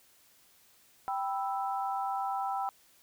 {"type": "chord", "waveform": "sine", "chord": "E minor", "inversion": "first", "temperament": "equal", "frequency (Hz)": [784, 987.8, 1318.5], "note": ["G5", "B5", "E6"], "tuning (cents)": [0, 0, 0], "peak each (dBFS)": [-32, -37, -38], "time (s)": [1.08, 2.69], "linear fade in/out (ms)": 0, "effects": ["white hiss -63 dBFS RMS until 3.02 s"]}